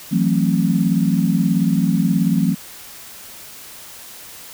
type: chord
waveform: sine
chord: F# half-diminished seventh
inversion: third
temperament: just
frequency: 166.5 / 185 / 222 / 266.4 Hz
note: E3 / F#3 / A3 / C4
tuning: +18 / 0 / +16 / +31 cents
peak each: -19 / -18 / -20 / -22 dBFS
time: 0.11-2.55 s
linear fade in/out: 20 ms
effects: white hiss -38 dBFS RMS until 4.53 s